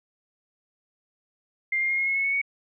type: tone with pitch steps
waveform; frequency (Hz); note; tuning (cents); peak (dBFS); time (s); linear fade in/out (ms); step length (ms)
sine; 2100 / 2118 / 2137 / 2155 / 2174 / 2193 / 2212 / 2231; C7 / C7 / C7 / C#7 / C#7 / C#7 / C#7 / C#7; +6 / +21 / +36 / -49 / -34 / -19 / -4 / +11; -22; 1.72-2.416; 5; 87
effects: none